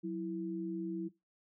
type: tone pair together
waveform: sine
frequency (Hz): 184.98 / 329.6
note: F#3 / E4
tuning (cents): 0 / 0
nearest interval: minor seventh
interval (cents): 1000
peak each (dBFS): -39 / -37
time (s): 0.03-1.09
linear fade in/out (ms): 20
effects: noise-tail reverb RT60 0.2 s tail -18 dB re dry